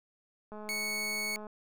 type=click train; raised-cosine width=1 ms; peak=-32 dBFS; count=202; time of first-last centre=0.52-1.468 s; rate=212 Hz
type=tone; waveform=sawtooth; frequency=2217 Hz; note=C#7; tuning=in tune; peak=-29 dBFS; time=0.69-1.36 s; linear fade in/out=0 ms
effects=none